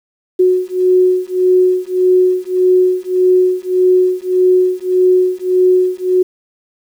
sine beating tone pair, 366.3 / 368 Hz, F#4 / F#4, -17 / -9 cents, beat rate 1.7 Hz, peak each -12 dBFS, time 0.39-6.23 s, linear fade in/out 10 ms, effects 7-bit

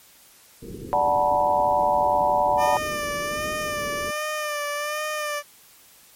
white low-pass noise, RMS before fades -37 dBFS, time 0.62-4.11 s, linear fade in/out 5 ms, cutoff 480 Hz, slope 96 dB/octave
sine chord, B minor seventh, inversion first, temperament equal with one note detuned, 587.3 / 740 / 880 / 970.8 Hz, D5 / F#5 / A5 / B5, 0 / 0 / 0 / -30 cents, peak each -23 dBFS, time 0.93-2.77 s, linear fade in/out 0 ms
15% pulse tone with vibrato, 597 Hz, D5, 28 cents sharp, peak -19 dBFS, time 2.57-5.43 s, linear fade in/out 50 ms, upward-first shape sine, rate 1.3 Hz, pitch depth 42 cents each way
effects white hiss -52 dBFS RMS until 6.15 s + MP3 64 kbps

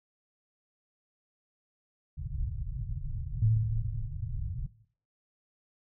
pink low-pass noise, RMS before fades -35 dBFS, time 2.17-4.67 s, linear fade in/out 10 ms, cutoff 150 Hz, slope 96 dB/octave
sine tone with exponential decay, 110 Hz, A2, in tune, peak -20 dBFS, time 3.42-4.85 s, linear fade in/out 5 ms, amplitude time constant 310 ms
effects noise-tail reverb RT60 0.5 s tail -18 dB re dry

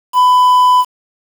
triangle tone with quantisation, 999 Hz, B5, 20 cents sharp, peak -4 dBFS, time 0.13-0.85 s, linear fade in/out 50 ms, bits 5, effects none

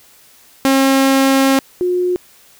sawtooth / sine tone pair in turn, 269.5 / 359.7 Hz, C#4 / F#4, -49 / -49 cents, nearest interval perfect fourth, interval 500 cents, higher second, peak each -6 / -13 dBFS, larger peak first, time 0.65-1.59 / 1.81-2.16 s, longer first, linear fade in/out 0 ms, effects white hiss -47 dBFS RMS until 2.59 s

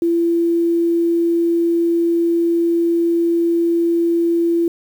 sine tone with quantisation, 338.4 Hz, E4, 45 cents sharp, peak -13 dBFS, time 0.02-4.68 s, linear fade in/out 2 ms, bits 7, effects none

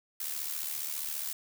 blue noise with amplitude modulation, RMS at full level -33 dBFS, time 0.2-1.33 s, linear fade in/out 5 ms, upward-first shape sine, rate 74.7 Hz, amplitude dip 65%, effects none

